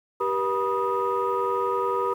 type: tone cluster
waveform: sine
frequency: 389.9 / 481.2 / 970 / 1243 Hz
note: G4 / B4 / B5 / D#6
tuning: -9 / -45 / -31 / -2 cents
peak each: -27 dBFS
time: 0.2-2.14 s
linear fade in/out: 10 ms
effects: tanh soft clip ceiling -15 dBFS + 9-bit